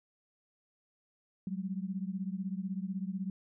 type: beating tone pair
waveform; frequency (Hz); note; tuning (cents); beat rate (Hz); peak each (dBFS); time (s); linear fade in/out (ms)
sine; 185 / 201; F#3 / G3; 0 / +44; 16; -36 / -38; 1.47-3.3; 2
effects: none